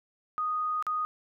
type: tone with dropouts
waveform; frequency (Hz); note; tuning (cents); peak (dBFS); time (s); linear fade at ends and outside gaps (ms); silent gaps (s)
sine; 1241; D#6; -5; -27; 0.38-1.05; 0; 0.825-0.867
effects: none